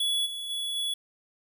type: tone with level steps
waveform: square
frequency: 3393 Hz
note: G#7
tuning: 36 cents sharp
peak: -25 / -34 / -30 / -28 dBFS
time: 0-0.94 s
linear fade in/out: 5 ms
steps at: 0.25 / 0.49 / 0.75 s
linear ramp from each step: 20 ms
effects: 9-bit